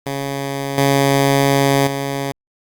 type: tone with level steps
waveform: 10% pulse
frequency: 138.59 Hz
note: C#3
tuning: in tune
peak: -13 / -4 / -12 dBFS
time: 0.06-2.32 s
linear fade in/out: 5 ms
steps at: 0.78 / 1.87 s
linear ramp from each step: 2 ms
effects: Opus 48 kbps